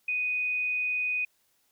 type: tone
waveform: sine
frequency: 2489 Hz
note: D#7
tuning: in tune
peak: -26 dBFS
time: 0.08-1.25 s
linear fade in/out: 5 ms
effects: white hiss -70 dBFS RMS until 1.71 s